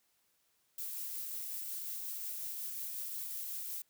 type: noise with tremolo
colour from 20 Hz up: violet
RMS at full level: -40 dBFS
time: 0.78-3.82 s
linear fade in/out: 5 ms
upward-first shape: triangle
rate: 5.5 Hz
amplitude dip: 25%
effects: white hiss -75 dBFS RMS until 3.89 s